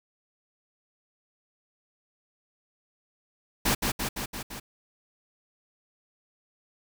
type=noise with echo; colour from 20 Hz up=pink; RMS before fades=-24 dBFS; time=3.65-3.75 s; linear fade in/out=10 ms; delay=170 ms; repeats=5; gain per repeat=-3 dB; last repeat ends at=4.6 s; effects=none